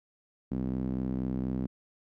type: tone with band-pass filter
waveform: sawtooth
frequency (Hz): 64.2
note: C2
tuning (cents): -32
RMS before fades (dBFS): -32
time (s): 0.51-1.67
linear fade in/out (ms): 10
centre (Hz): 230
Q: 2.5
effects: none